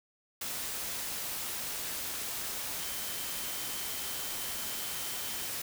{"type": "tone in noise", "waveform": "sine", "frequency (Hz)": 3100, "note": "G7", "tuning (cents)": -20, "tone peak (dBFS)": -48, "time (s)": [2.8, 5.49], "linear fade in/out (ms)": 5, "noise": "white", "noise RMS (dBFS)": -37, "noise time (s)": [0.41, 5.62], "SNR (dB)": -14, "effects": []}